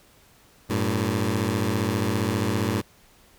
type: beating tone pair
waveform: 15% pulse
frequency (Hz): 97.6 / 112.6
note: G2 / A2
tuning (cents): -7 / +40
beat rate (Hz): 15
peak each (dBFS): -19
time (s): 0.69-2.82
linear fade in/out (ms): 20
effects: pink hiss -56 dBFS RMS until 3.38 s